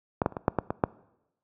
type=clicks; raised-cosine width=1 ms; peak=-9 / -9 / -28 / -17 / -6 / -9 / -13 / -6 dBFS; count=8; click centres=0.218 / 0.261 / 0.323 / 0.368 / 0.481 / 0.587 / 0.705 / 0.838 s; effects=noise-tail reverb RT60 0.9 s tail -22 dB re dry + high-pass 80 Hz 12 dB/octave